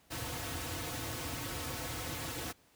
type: noise with comb filter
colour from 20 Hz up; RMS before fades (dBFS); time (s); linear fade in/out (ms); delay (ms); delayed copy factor
pink; -39; 0.1-2.53; 20; 5; -0.85
effects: pink hiss -66 dBFS RMS until 2.75 s + high-pass 60 Hz 12 dB/octave